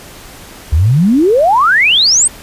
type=exponential sweep; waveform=sine; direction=up; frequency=69 to 8870 Hz; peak=-6 dBFS; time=0.72-2.28 s; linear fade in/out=10 ms; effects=pink hiss -34 dBFS RMS until 2.42 s + resampled to 32000 Hz